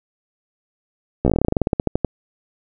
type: slowing click train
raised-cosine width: 2 ms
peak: -3 dBFS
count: 20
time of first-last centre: 1.25-2.047 s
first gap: 14 ms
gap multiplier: 1.11
effects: none